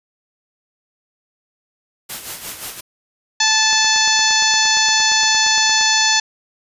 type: noise with tremolo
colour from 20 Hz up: white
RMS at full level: -27 dBFS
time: 2.09-2.81 s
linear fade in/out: 10 ms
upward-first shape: sine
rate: 5.7 Hz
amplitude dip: 60%
type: harmonic tone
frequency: 874 Hz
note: A5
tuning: 12 cents flat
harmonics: 1 / 2 / 3 / 4 / 5 / 6 / 7 / 8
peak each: -21 / -19 / -23 / -21 / -19 / -22 / -20 / -24 dBFS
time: 3.4-6.2 s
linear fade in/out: 5 ms
type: click train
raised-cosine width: 0.5 ms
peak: -17 dBFS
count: 19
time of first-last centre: 3.73-5.811 s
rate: 8.65 Hz
effects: resampled to 32000 Hz